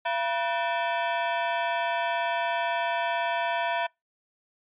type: ring-modulated tone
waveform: sawtooth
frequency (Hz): 823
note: G#5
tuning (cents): -16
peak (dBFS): -18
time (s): 0.05-3.87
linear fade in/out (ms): 10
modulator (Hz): 141
effects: noise-tail reverb RT60 0.2 s tail -26 dB re dry + resampled to 8000 Hz